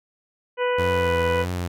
harmonic tone, 493.9 Hz, B4, in tune, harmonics 1 / 2 / 3 / 4 / 5 / 6, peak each -21 / -27 / -31 / -33 / -35 / -37 dBFS, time 0.57-1.46 s, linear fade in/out 50 ms
sawtooth tone with vibrato, 87.31 Hz, F2, in tune, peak -21 dBFS, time 0.78-1.68 s, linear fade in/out 10 ms, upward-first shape sine, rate 1.7 Hz, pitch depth 47 cents each way
effects none

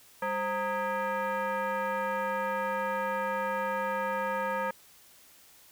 sine tone with frequency modulation, 199.3 Hz, G3, 29 cents sharp, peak -28 dBFS, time 0.22-4.71 s, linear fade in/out 5 ms, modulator 725 Hz, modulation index 2, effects white hiss -57 dBFS RMS until 5.71 s

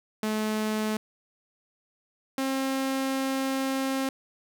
sawtooth tone pair in turn, 215.6 / 267.4 Hz, A3 / C4, -35 / +38 cents, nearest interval major third, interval 373 cents, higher second, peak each -22 dBFS, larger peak neither, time 0.23-0.97 / 2.38-4.09 s, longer second, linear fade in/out 2 ms, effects none

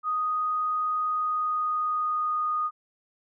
sine tone with pitch glide, 1244.5 to 1233.1 Hz, D#6 to D#6, 0 to -16 cents, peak -24 dBFS, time 0.03-2.71 s, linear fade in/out 50 ms, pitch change -16 cents, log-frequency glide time 1.05-2.49 s, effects none

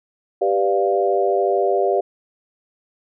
sine chord, G dominant seventh, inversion none, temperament equal, 392 / 493.9 / 587.3 / 698.5 Hz, G4 / B4 / D5 / F5, 0 / 0 / 0 / 0 cents, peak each -19 / -23 / -22 / -21 dBFS, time 0.41-2.01 s, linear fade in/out 10 ms, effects none

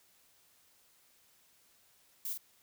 violet noise with echo, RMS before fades -38 dBFS, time 2.25-2.33 s, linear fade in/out 2 ms, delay 46 ms, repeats 1, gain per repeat -4 dB, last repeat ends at 2.376 s, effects white hiss -67 dBFS RMS until 2.62 s

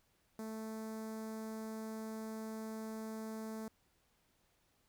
sawtooth tone with notch filter, 220 Hz, A3, in tune, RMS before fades -44 dBFS, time 0.39-3.68 s, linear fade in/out 2 ms, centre 2900 Hz, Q 0.59, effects pink hiss -75 dBFS RMS until 4.88 s

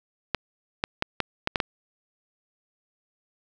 clicks, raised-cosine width 0.3 ms, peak -7 dBFS, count 7, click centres 0.347 / 0.839 / 1.024 / 1.203 / 1.474 / 1.558 / 1.602 s, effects none

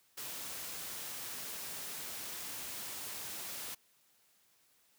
white noise, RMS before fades -43 dBFS, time 0.17-3.75 s, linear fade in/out 10 ms, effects white hiss -70 dBFS RMS until 4.98 s + high-pass 80 Hz 12 dB/octave

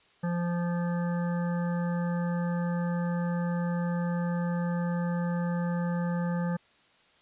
harmonic tone, 173.5 Hz, F3, 11 cents flat, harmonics 1 / 3 / 5 / 7 / 9 / 10, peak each -27 / -37 / -41 / -44 / -46 / -47 dBFS, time 0.23-6.57 s, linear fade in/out 10 ms, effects white hiss -62 dBFS RMS until 7.21 s + resampled to 8000 Hz

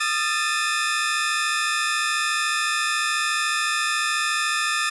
sawtooth tone cluster, 1227 / 1346 / 1768 / 2528 Hz, D#6 / E6 / A6 / D#7, -25 / +36 / +8 / +27 cents, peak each -22 / -27 / -21 / -26 dBFS, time 0-4.9 s, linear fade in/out 10 ms, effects resampled to 24000 Hz + 9-bit

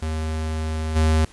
square tone with level steps, 78.8 Hz, D#2, 23 cents sharp, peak -24 / -16 dBFS, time 0.02-1.25 s, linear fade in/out 5 ms, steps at 0.95 s, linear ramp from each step 20 ms, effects pink hiss -48 dBFS RMS until 1.32 s + resampled to 24000 Hz

